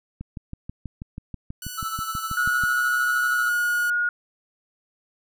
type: click train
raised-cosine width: 5 ms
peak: -21 dBFS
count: 16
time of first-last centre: 0.21-2.637 s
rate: 6.18 Hz
type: tone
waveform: 5% pulse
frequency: 1480 Hz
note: F#6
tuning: in tune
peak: -22 dBFS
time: 1.62-3.9 s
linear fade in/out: 2 ms
type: tone with tremolo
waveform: triangle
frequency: 1318.5 Hz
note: E6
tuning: in tune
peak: -23 dBFS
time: 1.77-3.5 s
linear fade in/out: 20 ms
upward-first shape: sine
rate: 13 Hz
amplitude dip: 70%
type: tone with pitch glide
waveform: sine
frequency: 1449 to 1438.2 Hz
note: F#6 to F#6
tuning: -37 to -50 cents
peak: -20 dBFS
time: 2.37-4.09 s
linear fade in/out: 2 ms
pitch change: -13 cents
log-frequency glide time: 3.33-3.47 s
effects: none